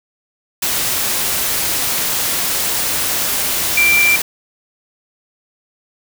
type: tone in noise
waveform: sine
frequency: 2357 Hz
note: D7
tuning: 6 cents sharp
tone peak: -10 dBFS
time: 3.77-4.16 s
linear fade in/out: 5 ms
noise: white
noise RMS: -18 dBFS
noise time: 0.62-4.22 s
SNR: +5 dB
effects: none